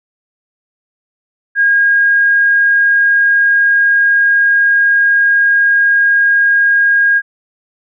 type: tone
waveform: sine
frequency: 1628 Hz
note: G#6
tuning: 35 cents flat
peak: -7 dBFS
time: 1.55-7.22 s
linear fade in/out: 50 ms
effects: none